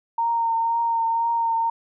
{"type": "tone with vibrato", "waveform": "sine", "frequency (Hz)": 921, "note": "A#5", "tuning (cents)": -21, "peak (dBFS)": -19, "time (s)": [0.18, 1.7], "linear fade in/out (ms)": 5, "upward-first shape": "triangle", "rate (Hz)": 2, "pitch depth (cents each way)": 22, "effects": []}